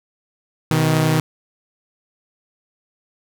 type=tone pair together; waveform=sawtooth; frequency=126.23 / 157.3 Hz; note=B2 / D#3; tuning=+38 / +19 cents; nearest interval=major third; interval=381 cents; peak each=-16 / -12 dBFS; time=0.71-1.2 s; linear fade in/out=0 ms; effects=none